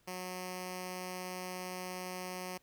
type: tone with notch filter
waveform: 5% pulse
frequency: 182.9 Hz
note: F#3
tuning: 20 cents flat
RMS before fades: -42 dBFS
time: 0.07-2.58 s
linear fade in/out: 10 ms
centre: 1500 Hz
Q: 1.4
effects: pink hiss -71 dBFS RMS until 2.62 s